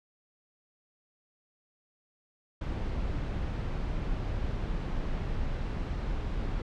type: noise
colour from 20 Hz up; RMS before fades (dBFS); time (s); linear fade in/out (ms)
brown; -32; 2.61-6.62; 5
effects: low-pass 4000 Hz 12 dB/octave